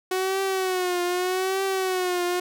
sawtooth tone with vibrato, 370 Hz, F#4, in tune, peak -19 dBFS, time 0.11-2.4 s, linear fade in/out 5 ms, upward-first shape triangle, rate 0.82 Hz, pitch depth 87 cents each way, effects none

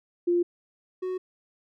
sine / triangle tone pair in turn, 348.9 / 369.6 Hz, F4 / F#4, -2 / -2 cents, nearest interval minor second, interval 100 cents, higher second, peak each -20 / -26 dBFS, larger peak first, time 0.27-0.43 / 1.02-1.18 s, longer neither, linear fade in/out 10 ms, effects none

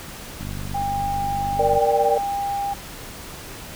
click train, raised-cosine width 5 ms, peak -20 dBFS, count 68, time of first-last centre 0.41-1.775 s, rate 49.1 Hz
sine tone, 801 Hz, G5, 37 cents sharp, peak -22 dBFS, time 0.74-2.74 s, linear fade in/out 10 ms
sine chord, G minor, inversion first, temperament equal, 466.2 / 587.3 / 784 Hz, Bb4 / D5 / G5, 0 / 0 / 0 cents, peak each -21 dBFS, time 1.59-2.18 s, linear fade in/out 5 ms
effects pink hiss -37 dBFS RMS until 3.75 s

